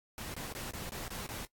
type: noise bursts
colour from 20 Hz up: pink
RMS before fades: -42 dBFS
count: 7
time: 0.18-1.45 s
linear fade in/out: 0 ms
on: 160 ms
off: 25 ms
effects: noise-tail reverb RT60 0.1 s tail -19 dB re dry + AAC 64 kbps